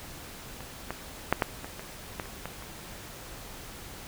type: clicks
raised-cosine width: 0.5 ms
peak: -26 / -17 / -6 / -8 / -23 / -24 / -17 / -29 / -20 / -29 dBFS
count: 10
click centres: 0.606 / 0.906 / 1.326 / 1.422 / 1.645 / 1.795 / 2.198 / 2.257 / 2.456 / 2.624 s
effects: pink hiss -44 dBFS RMS until 4.07 s